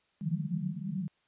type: band-pass noise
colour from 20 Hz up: pink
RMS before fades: -34 dBFS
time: 0.21-1.08 s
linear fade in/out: 0 ms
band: 150 to 200 Hz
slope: 96 dB/octave
effects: white hiss -72 dBFS RMS until 1.27 s + resampled to 8000 Hz